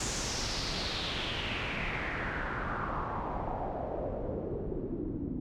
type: noise with low-pass filter sweep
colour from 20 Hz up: pink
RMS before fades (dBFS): -35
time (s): 0-5.4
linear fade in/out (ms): 5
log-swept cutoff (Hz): 7200 to 260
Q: 3.4
effects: none